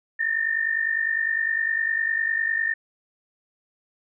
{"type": "tone pair together", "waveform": "sine", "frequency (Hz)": [1775.1, 1825], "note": ["A6", "A#6"], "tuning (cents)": [15, -37], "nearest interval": "unison", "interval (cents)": 48, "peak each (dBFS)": [-26, -23], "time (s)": [0.19, 2.74], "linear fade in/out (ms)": 10, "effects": []}